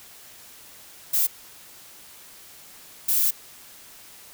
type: noise bursts at uneven times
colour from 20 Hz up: violet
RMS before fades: -21 dBFS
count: 2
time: 1.13-1.27 / 3.08-3.31 s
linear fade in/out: 10 ms
effects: white hiss -47 dBFS RMS until 4.33 s